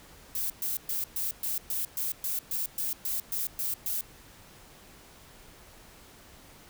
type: noise bursts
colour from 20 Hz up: violet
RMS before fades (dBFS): -31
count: 14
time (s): 0.35-4.01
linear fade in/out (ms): 2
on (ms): 150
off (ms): 120
effects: pink hiss -53 dBFS RMS until 6.69 s